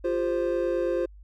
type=chord; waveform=triangle; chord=F suspended second; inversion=none; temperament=equal with one note detuned; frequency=349.2 / 398.6 / 523.3 Hz; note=F4 / G4 / C5; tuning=0 / +29 / 0 cents; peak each=-25 / -30 / -25 dBFS; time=0.04-1.06 s; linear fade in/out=10 ms; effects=added 50 Hz sine -45 dBFS peak until 1.23 s